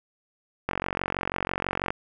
click train, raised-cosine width 0.5 ms, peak -11 dBFS, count 57, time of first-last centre 0.69-1.905 s, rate 46.1 Hz, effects none

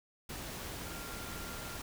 sine tone in noise, 1389 Hz, F6, 10 cents flat, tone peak -50 dBFS, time 0.86-1.77 s, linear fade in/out 5 ms, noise pink, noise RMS -43 dBFS, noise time 0.29-1.82 s, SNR -10 dB, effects none

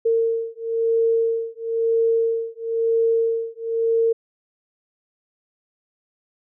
sine beating tone pair, 455.8 / 456.8 Hz, A#4 / A#4, -39 / -35 cents, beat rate 1 Hz, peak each -21 dBFS, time 0.05-4.13 s, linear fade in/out 10 ms, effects none

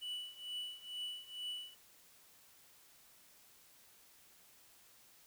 triangle tone with tremolo, 2960 Hz, F#7, in tune, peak -37 dBFS, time 0.01-1.75 s, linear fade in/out 20 ms, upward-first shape triangle, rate 2.2 Hz, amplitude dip 90%, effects white hiss -64 dBFS RMS until 5.26 s

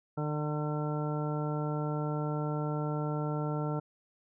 harmonic tone, 150 Hz, D3, 37 cents sharp, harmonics 1 / 2 / 3 / 4 / 5 / 6 / 7 / 9, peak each -32 / -38 / -39 / -41 / -44 / -43 / -52 / -43 dBFS, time 0.17-3.8 s, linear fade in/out 10 ms, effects none

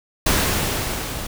pink noise with level ramp, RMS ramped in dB -17 to -30 dBFS, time 0.26-1.27 s, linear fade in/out 5 ms, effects none

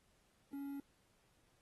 triangle tone with quantisation, 280 Hz, C#4, 18 cents sharp, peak -40 dBFS, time 0.53-0.8 s, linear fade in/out 2 ms, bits 11, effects pink hiss -75 dBFS RMS until 1.61 s + AAC 32 kbps

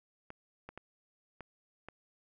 clicks, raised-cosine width 0.5 ms, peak -30 dBFS, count 5, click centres 0.304 / 0.69 / 0.776 / 1.407 / 1.886 s, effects none

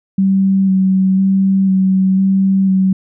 sine tone with vibrato, 191.2 Hz, G3, 43 cents flat, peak -9 dBFS, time 0.18-2.93 s, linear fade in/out 5 ms, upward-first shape square, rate 1 Hz, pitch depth 15 cents each way, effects none

